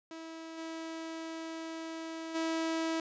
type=tone with level steps; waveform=sawtooth; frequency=325 Hz; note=E4; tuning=24 cents flat; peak=-39 / -35 / -27 dBFS; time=0.11-3 s; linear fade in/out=2 ms; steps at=0.57 / 2.34 s; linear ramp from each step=20 ms; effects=resampled to 16000 Hz + 11-bit